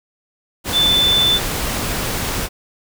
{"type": "tone in noise", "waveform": "sine", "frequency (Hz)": 3520, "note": "A7", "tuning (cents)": 0, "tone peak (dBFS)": -12, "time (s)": [0.72, 1.4], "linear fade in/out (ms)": 50, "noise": "pink", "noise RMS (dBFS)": -22, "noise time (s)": [0.64, 2.49], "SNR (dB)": 7, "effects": []}